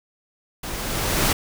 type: noise with level ramp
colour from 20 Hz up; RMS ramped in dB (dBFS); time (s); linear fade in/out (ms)
pink; -32 to -18; 0.63-1.33; 5
effects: none